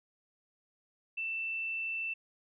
sine tone, 2667 Hz, E7, 20 cents sharp, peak -33 dBFS, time 1.17-2.14 s, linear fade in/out 10 ms, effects none

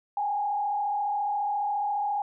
sine tone with frequency modulation, 821 Hz, G#5, 20 cents flat, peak -25 dBFS, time 0.17-2.22 s, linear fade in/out 2 ms, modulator 34.5 Hz, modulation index 0.79, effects none

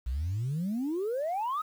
sine exponential sweep, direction up, 57.4 to 1300 Hz, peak -27 dBFS, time 0.06-1.62 s, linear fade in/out 10 ms, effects tanh soft clip ceiling -26 dBFS + 9-bit

